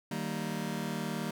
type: chord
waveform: sawtooth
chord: Eb major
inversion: none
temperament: just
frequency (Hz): 155.56 / 194.45 / 233.3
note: Eb3 / G3 / Bb3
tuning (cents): 0 / -14 / +2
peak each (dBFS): -34 / -33 / -33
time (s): 0.11-1.31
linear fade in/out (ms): 5
effects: none